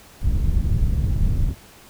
pink low-pass noise, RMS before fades -19 dBFS, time 0.21-1.55 s, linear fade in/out 50 ms, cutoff 110 Hz, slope 12 dB/octave, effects pink hiss -47 dBFS RMS until 1.89 s

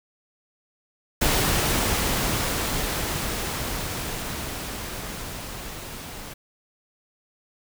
pink noise with level ramp, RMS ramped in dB -21 to -38 dBFS, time 1.21-6.34 s, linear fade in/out 10 ms, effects none

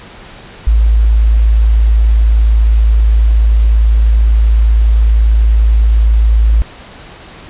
sine tone, 54.8 Hz, A1, 6 cents flat, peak -5 dBFS, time 0.67-6.62 s, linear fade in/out 0 ms, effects pink hiss -34 dBFS RMS until 7.49 s + resampled to 8000 Hz

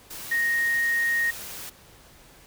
sine tone in noise, 1864.7 Hz, A#6, in tune, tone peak -21 dBFS, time 0.31-1.31 s, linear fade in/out 10 ms, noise white, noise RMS -38 dBFS, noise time 0.1-1.7 s, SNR +14 dB, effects pink hiss -52 dBFS RMS until 2.46 s

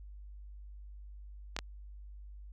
clicks, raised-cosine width 0.2 ms, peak -17 dBFS, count 2, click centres 1.565 / 1.589 s, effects added 50 Hz sine -46 dBFS peak until 2.52 s

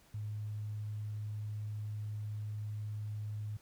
sine tone, 105.8 Hz, G#2, 33 cents sharp, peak -37 dBFS, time 0.14-3.57 s, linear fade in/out 5 ms, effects pink hiss -65 dBFS RMS until 3.61 s

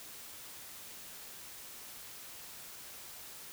silence, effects white hiss -49 dBFS RMS until 3.52 s

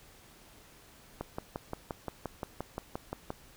click train, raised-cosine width 1 ms, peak -21 dBFS, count 13, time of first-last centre 1.21-3.304 s, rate 5.73 Hz, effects pink hiss -57 dBFS RMS until 3.56 s

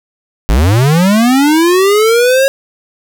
square linear sweep, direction up, 46.25 to 550 Hz, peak -7 dBFS, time 0.49-2.48 s, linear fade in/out 0 ms, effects 8-bit

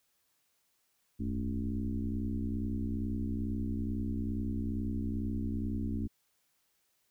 sine tone with frequency modulation, 150.6 Hz, D3, 44 cents sharp, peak -31 dBFS, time 1.19-6.08 s, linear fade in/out 20 ms, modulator 62.3 Hz, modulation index 2.3, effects white hiss -75 dBFS RMS until 7.1 s

